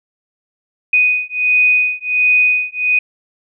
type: beating tone pair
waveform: sine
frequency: 2489 / 2490.4 Hz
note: D#7 / D#7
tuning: 0 / +1 cents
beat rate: 1.4 Hz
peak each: -14 dBFS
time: 0.93-2.99 s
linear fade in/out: 5 ms
effects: none